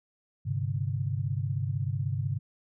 sine chord, G suspended fourth, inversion none, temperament equal with one note detuned, 100.52 / 130.81 / 146.83 Hz, G2 / C3 / D3, +44 / 0 / 0 cents, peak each -31 / -31 / -34 dBFS, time 0.45-2.39 s, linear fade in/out 20 ms, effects none

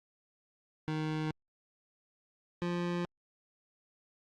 25% pulse tone pair in turn, 155.56 / 174.61 Hz, D#3 / F3, 0 / 0 cents, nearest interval major second, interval 200 cents, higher second, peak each -28 dBFS, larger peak neither, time 0.88-1.31 / 2.62-3.05 s, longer neither, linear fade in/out 0 ms, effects low-pass 4000 Hz 12 dB/octave + Opus 48 kbps

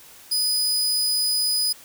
sawtooth tone, 4978 Hz, D#8, in tune, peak -17 dBFS, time 0.31-1.73 s, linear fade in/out 10 ms, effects white hiss -47 dBFS RMS until 1.84 s

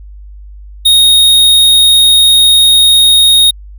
square tone, 3729 Hz, A#7, in tune, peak -4 dBFS, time 0.85-3.51 s, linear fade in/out 10 ms, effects added 50 Hz sine -28 dBFS peak until 3.78 s

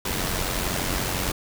pink noise with amplitude modulation, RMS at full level -24 dBFS, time 0.05-1.32 s, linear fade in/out 5 ms, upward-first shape sine, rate 91.4 Hz, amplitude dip 55%, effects none

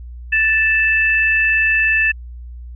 sine tone pair together, 1760 / 2637 Hz, A6 / E7, 0 / 0 cents, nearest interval perfect fifth, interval 700 cents, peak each -15 dBFS, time 0.32-2.12 s, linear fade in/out 10 ms, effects added 60 Hz sine -30 dBFS peak until 2.75 s

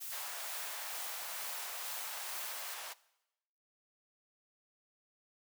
blue noise with tremolo, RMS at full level -43 dBFS, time 0-2.75 s, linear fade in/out 20 ms, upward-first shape sine, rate 2.2 Hz, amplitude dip 35%
pink high-pass noise, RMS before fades -45 dBFS, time 0.11-2.94 s, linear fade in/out 20 ms, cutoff 680 Hz, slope 24 dB/octave
effects noise-tail reverb RT60 0.9 s tail -20 dB re dry

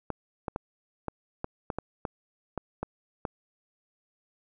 clicks, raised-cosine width 1 ms, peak -17 dBFS, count 11, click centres 0.103 / 0.482 / 0.561 / 1.083 / 1.444 / 1.702 / 1.786 / 2.052 / 2.577 / 2.83 / 3.252 s, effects none

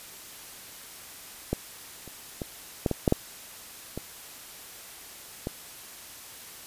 clicks, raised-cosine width 2 ms, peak -12 / -30 / -18 / -10 / -13 / -7 / -7 / -19 / -16 dBFS, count 9, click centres 1.53 / 2.077 / 2.418 / 2.862 / 2.913 / 3.078 / 3.124 / 3.976 / 5.471 s, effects white hiss -45 dBFS RMS until 6.66 s + resampled to 32000 Hz

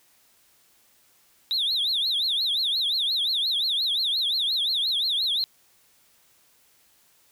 sine tone with vibrato, 3725 Hz, A#7, 2 cents flat, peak -20 dBFS, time 1.51-5.44 s, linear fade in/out 0 ms, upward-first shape triangle, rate 5.7 Hz, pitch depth 270 cents each way, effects tanh soft clip ceiling -20 dBFS + white hiss -61 dBFS RMS until 7.31 s

